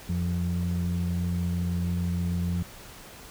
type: tone pair together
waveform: sine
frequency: 88.06 / 174.61 Hz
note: F2 / F3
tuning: +15 / 0 cents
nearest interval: octave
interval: 1185 cents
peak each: -26 dBFS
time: 0.09-2.63 s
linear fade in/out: 5 ms
effects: tanh soft clip ceiling -21 dBFS + pink hiss -46 dBFS RMS until 3.3 s